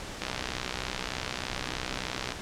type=click train; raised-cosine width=0.2 ms; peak=-14 dBFS; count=134; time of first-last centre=0.22-2.321 s; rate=63.3 Hz; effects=pink hiss -39 dBFS RMS until 2.41 s + low-pass 7000 Hz 12 dB/octave